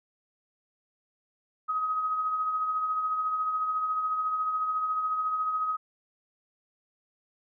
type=tone with tremolo; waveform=sine; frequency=1263 Hz; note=D#6; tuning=26 cents sharp; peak=-24 dBFS; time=1.68-5.77 s; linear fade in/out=20 ms; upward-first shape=triangle; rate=14 Hz; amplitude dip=45%; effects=none